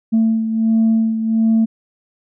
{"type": "beating tone pair", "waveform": "sine", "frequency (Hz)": [223.4, 224.8], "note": ["A3", "A3"], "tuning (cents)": [27, 37], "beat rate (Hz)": 1.4, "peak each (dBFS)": [-12, -19], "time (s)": [0.12, 1.66], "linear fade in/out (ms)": 20, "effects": ["tanh soft clip ceiling -8 dBFS"]}